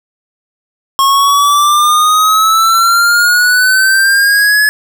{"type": "exponential sweep", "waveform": "square", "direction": "up", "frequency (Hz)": [1083, 1710], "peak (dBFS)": -7, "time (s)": [0.99, 4.69], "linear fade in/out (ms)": 0, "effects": []}